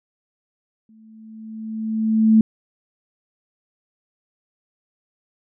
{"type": "tone with exponential growth", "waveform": "sine", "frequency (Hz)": 220, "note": "A3", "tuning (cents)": 0, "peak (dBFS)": -8, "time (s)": [0.89, 2.41], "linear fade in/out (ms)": 2, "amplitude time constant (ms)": 330, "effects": []}